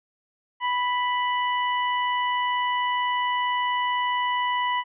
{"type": "harmonic tone", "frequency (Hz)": 987.8, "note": "B5", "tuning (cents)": 0, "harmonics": [1, 2, 3], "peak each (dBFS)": [-23, -29, -33], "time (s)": [0.6, 4.84], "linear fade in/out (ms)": 50, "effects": []}